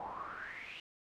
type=noise with band-pass filter sweep; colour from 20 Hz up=brown; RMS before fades=-45 dBFS; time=0-0.8 s; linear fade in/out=2 ms; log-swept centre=800 to 2900 Hz; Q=8.4; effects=none